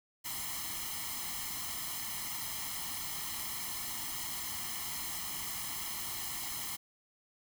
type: noise with comb filter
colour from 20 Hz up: white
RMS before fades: -39 dBFS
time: 0.24-6.77 s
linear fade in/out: 20 ms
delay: 0.97 ms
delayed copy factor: +0.8
effects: none